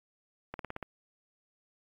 slowing click train, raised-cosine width 0.5 ms, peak -23 dBFS, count 6, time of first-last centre 0.54-0.827 s, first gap 52 ms, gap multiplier 1.05, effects AAC 32 kbps

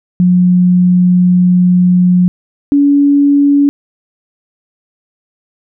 sine tone pair in turn, 179.8 / 284.4 Hz, F#3 / C#4, -49 / +45 cents, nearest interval minor sixth, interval 794 cents, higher second, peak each -5 dBFS, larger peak neither, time 0.2-2.28 / 2.72-3.69 s, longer first, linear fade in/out 0 ms, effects none

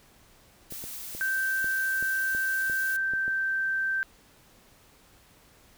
blue noise, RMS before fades -39 dBFS, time 0.7-2.97 s, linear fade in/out 10 ms
clicks, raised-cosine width 2 ms, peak -29 dBFS, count 9, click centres 0.723 / 0.84 / 1.15 / 1.644 / 2.026 / 2.349 / 2.698 / 3.136 / 3.28 s
sine tone, 1560 Hz, G6, 9 cents flat, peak -25 dBFS, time 1.21-4.03 s, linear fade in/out 0 ms
effects pink hiss -58 dBFS RMS until 5.77 s

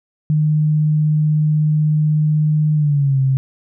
sine tone with pitch glide, 152.7 to 133.7 Hz, D#3 to C3, -32 to +38 cents, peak -12 dBFS, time 0.3-3.37 s, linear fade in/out 0 ms, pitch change -230 cents, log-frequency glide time 2.75-3.2 s, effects none

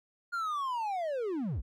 triangle linear sweep, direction down, 1427 to 37.57 Hz, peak -29 dBFS, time 0.32-1.62 s, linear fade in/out 20 ms, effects none

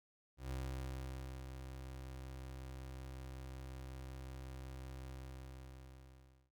30% pulse tone with ADSR envelope, 65.41 Hz, C2, in tune, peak -37 dBFS, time 0.37-6.51 s, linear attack 140 ms, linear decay 920 ms, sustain -7 dB, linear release 1400 ms, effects none

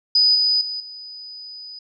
sine tone with level steps, 4978 Hz, D#8, in tune, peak -12 / -15 / -25 / -34 dBFS, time 0.15-1.79 s, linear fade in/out 5 ms, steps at 0.35 / 0.61 / 0.8 s, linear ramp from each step 2 ms, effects none

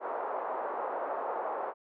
pink band-pass noise, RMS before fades -35 dBFS, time 0-1.74 s, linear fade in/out 50 ms, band 500 to 1100 Hz, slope 24 dB/octave, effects none

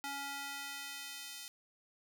square tone with high-pass filter sweep, 280 Hz, C#4, 18 cents sharp, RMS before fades -44 dBFS, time 0.04-1.48 s, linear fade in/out 0 ms, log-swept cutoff 790 to 3700 Hz, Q 0.81, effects none

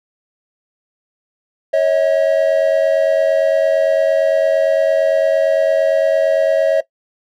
triangle tone pair together, 551.2 / 640 Hz, C#5 / D#5, -10 / +49 cents, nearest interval minor third, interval 259 cents, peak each -12 / -12 dBFS, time 1.73-6.81 s, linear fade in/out 10 ms, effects noise-tail reverb RT60 0.1 s tail -18 dB re dry

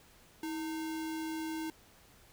sine tone with sample-and-hold, 320 Hz, D#4, 49 cents sharp, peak -35 dBFS, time 0.43-1.7 s, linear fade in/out 2 ms, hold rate 1225 Hz, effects pink hiss -61 dBFS RMS until 2.32 s

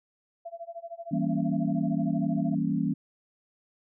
sine tone with tremolo, 676 Hz, E5, 43 cents sharp, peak -34 dBFS, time 0.45-2.55 s, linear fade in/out 10 ms, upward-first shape sine, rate 13 Hz, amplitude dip 95%
sine chord, E diminished seventh, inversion none, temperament equal, 164.81 / 196 / 233.1 / 277.2 Hz, E3 / G3 / Bb3 / Db4, 0 / 0 / 0 / 0 cents, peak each -30 dBFS, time 1.11-2.94 s, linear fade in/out 10 ms
effects none

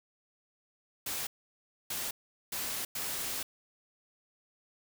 white noise bursts at uneven times, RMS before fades -36 dBFS, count 4, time 1.06-1.27 / 1.9-2.11 / 2.52-2.85 / 2.95-3.43 s, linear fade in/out 5 ms, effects none

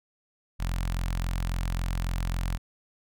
sawtooth tone with notch filter, 43.65 Hz, F1, in tune, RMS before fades -29 dBFS, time 0.59-2.58 s, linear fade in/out 20 ms, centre 390 Hz, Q 0.58, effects none

